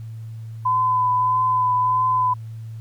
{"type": "tone with vibrato", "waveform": "sine", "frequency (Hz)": 1009, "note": "B5", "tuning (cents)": 37, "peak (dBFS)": -16, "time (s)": [0.65, 2.34], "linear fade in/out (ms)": 10, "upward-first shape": "triangle", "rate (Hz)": 1.6, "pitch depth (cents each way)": 21, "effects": ["added 112 Hz sine -31 dBFS peak until 2.8 s", "pink hiss -58 dBFS RMS until 2.8 s"]}